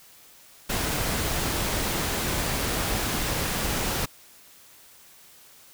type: noise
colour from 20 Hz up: pink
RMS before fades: -27 dBFS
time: 0.69-4.06 s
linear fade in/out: 10 ms
effects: white hiss -52 dBFS RMS until 5.73 s